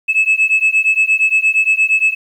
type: beating tone pair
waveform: sine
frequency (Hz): 2595 / 2603.6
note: E7 / E7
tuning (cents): -28 / -22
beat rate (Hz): 8.6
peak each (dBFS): -12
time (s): 0.08-2.15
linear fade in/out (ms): 20
effects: tanh soft clip ceiling -6 dBFS + 8-bit